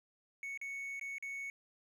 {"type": "tone with dropouts", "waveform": "triangle", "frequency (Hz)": 2217, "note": "C#7", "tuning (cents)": 0, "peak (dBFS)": -38, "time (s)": [0.43, 1.5], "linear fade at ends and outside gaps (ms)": 1, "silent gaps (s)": [[0.575, 0.614], [0.996, 1.012], [1.183, 1.225]], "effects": []}